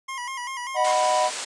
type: tone with vibrato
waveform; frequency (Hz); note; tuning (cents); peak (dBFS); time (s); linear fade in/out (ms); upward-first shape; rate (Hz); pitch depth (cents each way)
25% pulse; 1019; C6; -46; -26; 0.08-0.92; 10; square; 5.1; 79
type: chord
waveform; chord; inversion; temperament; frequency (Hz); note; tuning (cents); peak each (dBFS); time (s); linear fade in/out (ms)
triangle; B major; first; just; 617.4 / 740.8 / 987.8; D#5 / F#5 / B5; -14 / +2 / 0; -21; 0.74-1.31; 50
type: low-pass noise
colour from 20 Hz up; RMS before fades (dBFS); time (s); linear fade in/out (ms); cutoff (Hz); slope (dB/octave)
white; -32; 0.84-1.45; 10; 8800; 48
effects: high-pass 400 Hz 12 dB/octave + resampled to 24000 Hz